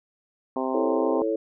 harmonic tone, 130.81 Hz, C3, in tune, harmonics 2 / 3 / 4 / 5 / 6 / 7 / 8, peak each -29 / -31 / -32 / -33 / -34 / -34 / -35 dBFS, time 0.56-1.22 s, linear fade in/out 2 ms
sine chord, A major, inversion second, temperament equal, 329.6 / 440 / 554.4 Hz, E4 / A4 / C#5, 0 / 0 / 0 cents, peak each -27 / -26 / -28 dBFS, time 0.74-1.36 s, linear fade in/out 5 ms
effects none

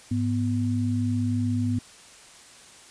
sine tone pair together, 103.83 / 246.7 Hz, G#2 / B3, 0 / -2 cents, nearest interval octave + minor third, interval 1498 cents, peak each -25 dBFS, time 0.11-1.79 s, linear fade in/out 5 ms, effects white hiss -49 dBFS RMS until 2.9 s + resampled to 22050 Hz

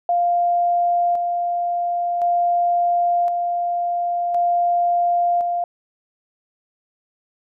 sine tone with tremolo, 698.5 Hz, F5, in tune, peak -15 dBFS, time 0.09-5.64 s, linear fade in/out 2 ms, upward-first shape square, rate 0.47 Hz, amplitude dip 35%, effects none

